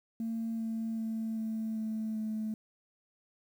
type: tone with pitch steps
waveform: sine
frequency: 226.5 / 224.7 / 222.9 / 221.1 / 219.3 / 217.5 Hz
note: A#3 / A3 / A3 / A3 / A3 / A3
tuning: -50 / +37 / +23 / +9 / -6 / -20 cents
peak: -31 dBFS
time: 0.2-2.54 s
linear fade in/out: 2 ms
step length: 390 ms
effects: tanh soft clip ceiling -28 dBFS + 10-bit

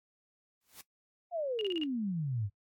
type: noise with exponential growth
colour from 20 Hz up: white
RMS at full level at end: -45 dBFS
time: 0.61-0.81 s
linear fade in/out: 2 ms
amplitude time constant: 43 ms
type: exponential sweep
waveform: sine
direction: down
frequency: 722 to 95.3 Hz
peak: -31 dBFS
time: 1.31-2.5 s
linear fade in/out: 50 ms
type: tone bursts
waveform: sine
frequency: 2854 Hz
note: F7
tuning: 37 cents sharp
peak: -34 dBFS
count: 5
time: 1.59-1.835 s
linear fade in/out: 0 ms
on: 21 ms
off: 35 ms
effects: noise-tail reverb RT60 0.1 s tail -18 dB re dry + AAC 64 kbps

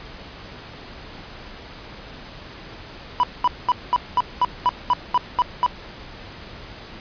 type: tone bursts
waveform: triangle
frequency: 987.8 Hz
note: B5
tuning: in tune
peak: -12 dBFS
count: 11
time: 3.2-5.663 s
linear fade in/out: 0 ms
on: 33 ms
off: 210 ms
effects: pink hiss -39 dBFS RMS until 7 s + resampled to 11025 Hz

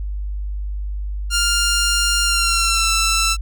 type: tone with pitch glide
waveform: 10% pulse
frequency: 1400 to 1331.4 Hz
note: F6 to E6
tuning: +4 to +17 cents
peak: -7 dBFS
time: 1.3-3.37 s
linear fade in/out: 50 ms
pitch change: -87 cents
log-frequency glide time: 2.23-2.91 s
effects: added 50 Hz sine -22 dBFS peak until 3.41 s

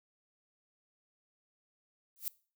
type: noise with exponential growth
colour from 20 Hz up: violet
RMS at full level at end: -32 dBFS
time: 2.16-2.28 s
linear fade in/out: 0 ms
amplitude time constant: 26 ms
effects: noise-tail reverb RT60 0.4 s tail -22 dB re dry

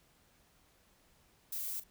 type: noise with echo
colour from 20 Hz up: violet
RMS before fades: -39 dBFS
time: 1.52-1.8 s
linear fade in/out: 5 ms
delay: 39 ms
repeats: 1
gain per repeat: -14 dB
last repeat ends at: 1.839 s
effects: pink hiss -68 dBFS RMS until 1.9 s

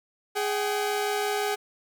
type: tone pair together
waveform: sawtooth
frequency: 415.3 / 764.7 Hz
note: G#4 / G5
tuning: 0 / -43 cents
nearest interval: major seventh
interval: 1057 cents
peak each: -23 / -26 dBFS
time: 0.35-1.56 s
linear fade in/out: 20 ms
effects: none

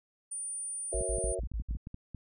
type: tone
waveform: sine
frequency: 9320 Hz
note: D9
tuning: 14 cents flat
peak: -35 dBFS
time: 0.31-1.35 s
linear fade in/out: 10 ms
type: chord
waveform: sine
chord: F# dominant seventh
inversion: none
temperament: equal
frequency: 370 / 466.2 / 554.4 / 659.3 Hz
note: F#4 / A#4 / C#5 / E5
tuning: 0 / 0 / 0 / 0 cents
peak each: -38 dBFS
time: 0.92-1.4 s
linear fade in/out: 10 ms
type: tone bursts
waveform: sine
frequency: 55.2 Hz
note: A1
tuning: 6 cents sharp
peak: -31 dBFS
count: 6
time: 0.94-1.771 s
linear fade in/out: 5 ms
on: 86 ms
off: 63 ms
type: clicks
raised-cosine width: 5 ms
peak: -29 dBFS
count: 11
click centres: 1.009 / 1.184 / 1.242 / 1.435 / 1.517 / 1.599 / 1.71 / 1.751 / 1.871 / 1.944 / 2.147 s
effects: none

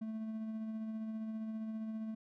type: tone with tremolo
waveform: triangle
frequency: 220 Hz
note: A3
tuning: in tune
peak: -35 dBFS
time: 0.01-2.15 s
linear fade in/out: 10 ms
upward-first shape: sine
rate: 15 Hz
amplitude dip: 30%
effects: none

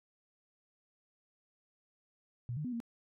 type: tone with pitch steps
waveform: sine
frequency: 120.9 / 151 / 248.8 / 232.9 Hz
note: B2 / D3 / B3 / A#3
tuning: -36 / +48 / +13 / -1 cents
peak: -35 dBFS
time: 2.49-2.802 s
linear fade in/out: 0 ms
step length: 78 ms
effects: none

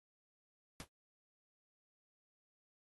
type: noise with exponential decay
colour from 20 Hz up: pink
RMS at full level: -42 dBFS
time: 0.8-0.88 s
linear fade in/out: 1 ms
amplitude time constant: 17 ms
effects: AAC 32 kbps

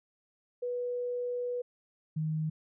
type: tone pair in turn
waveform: sine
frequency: 490 / 156.4 Hz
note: B4 / D#3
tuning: -14 / +9 cents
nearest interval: octave + minor sixth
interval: 1977 cents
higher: first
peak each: -31 / -29 dBFS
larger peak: second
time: 0.62-1.62 / 2.16-2.5 s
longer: first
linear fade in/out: 10 ms
effects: none

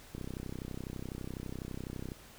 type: click train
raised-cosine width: 3 ms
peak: -27 dBFS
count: 64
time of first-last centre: 0.15-2.119 s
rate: 32 Hz
effects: pink hiss -55 dBFS RMS until 2.38 s

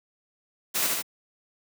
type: noise with echo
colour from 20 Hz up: white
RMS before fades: -26 dBFS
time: 0.74-0.88 s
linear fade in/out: 20 ms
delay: 73 ms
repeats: 2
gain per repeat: -2 dB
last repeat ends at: 1.026 s
effects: high-pass 150 Hz 12 dB/octave

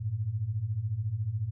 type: beating tone pair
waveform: sine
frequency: 98 / 112 Hz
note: G2 / A2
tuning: 0 / +31 cents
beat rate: 14 Hz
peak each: -34 / -30 dBFS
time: 0-1.51 s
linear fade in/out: 20 ms
effects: none

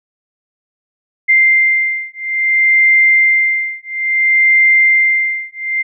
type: beating tone pair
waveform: sine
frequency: 2093 / 2093.59 Hz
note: C7 / C7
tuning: 0 / 0 cents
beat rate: 0.59 Hz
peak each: -12 dBFS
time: 1.28-5.83 s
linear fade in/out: 20 ms
effects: none

